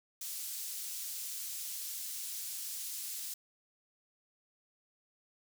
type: high-pass noise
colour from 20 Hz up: pink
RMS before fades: -41 dBFS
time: 0.21-3.34 s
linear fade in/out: 5 ms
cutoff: 6200 Hz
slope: 12 dB/octave
effects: none